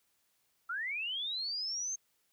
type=linear sweep; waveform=sine; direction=up; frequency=1318.5 to 6410 Hz; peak=-34 dBFS; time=0.69-1.96 s; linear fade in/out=10 ms; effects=white hiss -75 dBFS RMS until 2.32 s